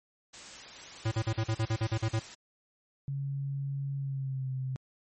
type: noise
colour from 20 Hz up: white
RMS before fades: -46 dBFS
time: 0.33-2.35 s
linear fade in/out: 10 ms
type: tone bursts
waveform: square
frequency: 111.1 Hz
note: A2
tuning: 17 cents sharp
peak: -27 dBFS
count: 11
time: 1.05-2.196 s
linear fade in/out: 10 ms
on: 66 ms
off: 42 ms
type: tone with pitch glide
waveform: sine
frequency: 138.59 to 130.81 Hz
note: C#3 to C3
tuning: 0 to 0 cents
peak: -31 dBFS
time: 3.08-4.76 s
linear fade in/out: 0 ms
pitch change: -100 cents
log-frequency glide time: 3.97-4.5 s
effects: MP3 32 kbps